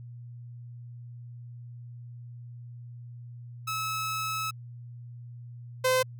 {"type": "tone pair in turn", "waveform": "sawtooth", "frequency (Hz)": [1296, 514.3], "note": ["E6", "C5"], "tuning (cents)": [-30, -30], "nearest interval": "octave + major third", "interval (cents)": 1600, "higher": "first", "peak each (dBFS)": [-26, -18], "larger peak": "second", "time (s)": [[3.67, 4.51], [5.84, 6.03]], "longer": "first", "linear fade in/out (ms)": 10, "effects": ["added 120 Hz sine -41 dBFS peak until 6.19 s"]}